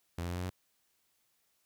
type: tone with pitch steps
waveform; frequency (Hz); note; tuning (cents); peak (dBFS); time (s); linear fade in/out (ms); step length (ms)
sawtooth; 85.5 / 86.99 / 88.52 / 90.06 / 91.64; F2 / F2 / F2 / F#2 / F#2; -36 / -6 / +24 / -46 / -16; -31; 0.18-0.5; 5; 64
effects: white hiss -75 dBFS RMS until 1.65 s